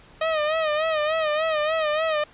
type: tone with vibrato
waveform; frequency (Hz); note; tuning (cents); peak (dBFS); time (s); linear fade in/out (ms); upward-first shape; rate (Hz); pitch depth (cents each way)
sawtooth; 622.3; D#5; 0; -17; 0.21-2.24; 5; sine; 3.4; 73
effects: pink hiss -51 dBFS RMS until 2.33 s + resampled to 8000 Hz